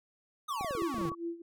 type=exponential sweep; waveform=square; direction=down; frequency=1278 to 141.4 Hz; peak=-36 dBFS; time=0.48-1.1 s; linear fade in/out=10 ms
type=tone; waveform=sine; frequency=1127 Hz; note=C#6; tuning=28 cents sharp; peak=-37 dBFS; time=0.5-1.15 s; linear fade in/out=10 ms
type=clicks; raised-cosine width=2 ms; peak=-28 dBFS; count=10; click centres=0.61 / 0.646 / 0.709 / 0.751 / 0.821 / 0.944 / 0.983 / 1.013 / 1.054 / 1.118 s
type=tone with tremolo; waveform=sine; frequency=338.1 Hz; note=E4; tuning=44 cents sharp; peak=-32 dBFS; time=0.77-1.42 s; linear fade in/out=5 ms; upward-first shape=sine; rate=4.5 Hz; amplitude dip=85%
effects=none